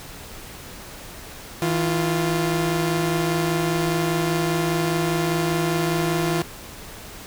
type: tone pair together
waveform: sawtooth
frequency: 161.5 / 348 Hz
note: E3 / F4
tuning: -35 / -6 cents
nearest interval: octave + minor second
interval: 1329 cents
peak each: -19 dBFS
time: 1.62-6.42 s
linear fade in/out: 0 ms
effects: pink hiss -39 dBFS RMS until 7.26 s

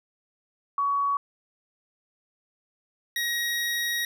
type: tone pair in turn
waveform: sine / 25% pulse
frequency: 1125 / 1892 Hz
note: C#6 / A#6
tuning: +25 / +25 cents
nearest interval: major sixth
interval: 900 cents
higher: second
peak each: -22 dBFS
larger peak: neither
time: 0.78-1.17 / 3.16-4.05 s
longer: second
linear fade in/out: 2 ms
effects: none

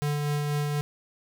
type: tone with tremolo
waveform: square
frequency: 146.83 Hz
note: D3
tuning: in tune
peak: -25 dBFS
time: 0.02-0.81 s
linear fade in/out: 0 ms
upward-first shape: sine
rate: 4.1 Hz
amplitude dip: 25%
effects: none

